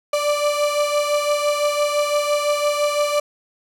35% pulse beating tone pair, 586 / 591.9 Hz, D5 / D5, -4 / +13 cents, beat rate 5.9 Hz, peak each -17 / -22 dBFS, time 0.13-3.2 s, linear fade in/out 5 ms, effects low-pass 12000 Hz 12 dB/octave + 8-bit

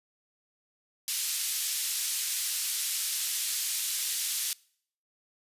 white band-pass noise, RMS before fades -31 dBFS, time 1.08-4.53 s, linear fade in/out 0 ms, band 3100 to 13000 Hz, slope 12 dB/octave, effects noise-tail reverb RT60 0.6 s tail -24 dB re dry + resampled to 32000 Hz

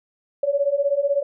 sine beating tone pair, 555 / 571 Hz, C#5 / D5, +2 / -49 cents, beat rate 16 Hz, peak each -22 / -20 dBFS, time 0.43-1.23 s, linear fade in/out 5 ms, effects none

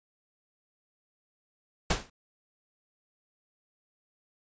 pink noise with exponential decay, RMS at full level -22 dBFS, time 1.9-2.1 s, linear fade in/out 5 ms, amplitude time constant 43 ms, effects resampled to 16000 Hz

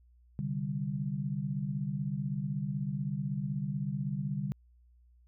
sine chord, C suspended second, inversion none, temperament equal, 130.81 / 146.83 / 196 Hz, C3 / D3 / G3, 0 / 0 / 0 cents, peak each -38 / -34 / -36 dBFS, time 0.39-4.52 s, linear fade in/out 0 ms, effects added 60 Hz sine -59 dBFS peak until 5.27 s

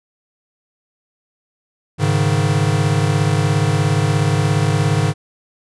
square chord, Ab suspended fourth, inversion none, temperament equal, 103.83 / 138.59 / 155.56 Hz, Ab2 / Db3 / Eb3, 0 / 0 / 0 cents, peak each -19 dBFS, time 1.98-5.14 s, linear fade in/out 50 ms, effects resampled to 24000 Hz

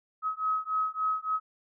sine beating tone pair, 1274 / 1277.5 Hz, D#6 / D#6, +41 / +45 cents, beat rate 3.5 Hz, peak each -30 dBFS, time 0.22-1.4 s, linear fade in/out 50 ms, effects none

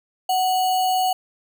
sine tone with sample-and-hold, 744 Hz, F#5, 9 cents sharp, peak -17 dBFS, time 0.29-1.13 s, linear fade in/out 5 ms, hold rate 3675 Hz, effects none

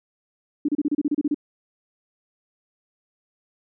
sine tone bursts, 293.7 Hz, D4, in tune, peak -18 dBFS, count 11, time 0.65-1.345 s, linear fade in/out 5 ms, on 35 ms, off 31 ms, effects none

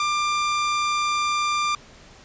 sawtooth tone, 1190 Hz, D6, 22 cents sharp, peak -17 dBFS, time 0-1.75 s, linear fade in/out 2 ms, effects pink hiss -48 dBFS RMS until 2.24 s + resampled to 16000 Hz

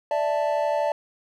triangle chord, D suspended second, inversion none, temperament equal, 587.3 / 659.3 / 880 Hz, D5 / E5 / A5, 0 / 0 / 0 cents, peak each -22 / -25 / -25 dBFS, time 0.11-0.92 s, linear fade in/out 2 ms, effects none

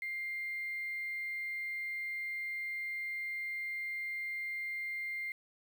sine tone with quantisation, 2100 Hz, C7, 6 cents sharp, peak -36 dBFS, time 0.02-5.32 s, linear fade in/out 2 ms, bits 9, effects none

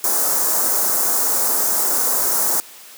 white band-stop noise, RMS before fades -18 dBFS, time 0.04-2.6 s, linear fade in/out 0 ms, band 1400 to 6000 Hz, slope 24 dB/octave, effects white hiss -41 dBFS RMS until 2.97 s + high-pass 300 Hz 12 dB/octave

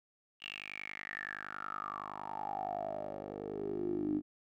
10% pulse tone with band-pass filter sweep, 50.7 Hz, G#1, 41 cents flat, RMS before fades -40 dBFS, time 0.4-4.22 s, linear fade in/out 50 ms, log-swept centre 2900 to 290 Hz, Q 9.6, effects none

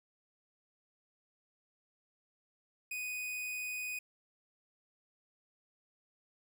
45% pulse tone, 2489 Hz, D#7, in tune, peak -37 dBFS, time 2.91-3.99 s, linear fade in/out 5 ms, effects none

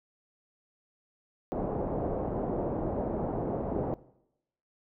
white low-pass noise, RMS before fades -32 dBFS, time 1.52-3.94 s, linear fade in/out 0 ms, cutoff 670 Hz, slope 24 dB/octave, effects noise-tail reverb RT60 0.8 s tail -19 dB re dry

